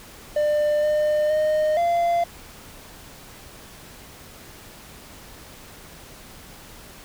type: tone with pitch steps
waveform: triangle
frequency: 597 / 604 / 615 / 688 Hz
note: D5 / D5 / D#5 / F5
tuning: +28 / +48 / -20 / -26 cents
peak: -16 dBFS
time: 0.36-2.24 s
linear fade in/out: 5 ms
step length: 470 ms
effects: pink hiss -44 dBFS RMS until 7.04 s